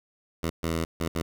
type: tone bursts at uneven times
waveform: 10% pulse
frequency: 82.2 Hz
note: E2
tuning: 4 cents flat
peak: -18 dBFS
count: 4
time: 0.43-0.5 / 0.63-0.85 / 1-1.08 / 1.15-1.22 s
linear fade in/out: 5 ms
effects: none